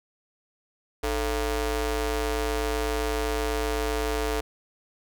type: ring-modulated tone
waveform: sawtooth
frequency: 246.9 Hz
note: B3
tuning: in tune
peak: -18 dBFS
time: 1.03-4.41 s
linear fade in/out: 10 ms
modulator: 193 Hz
effects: none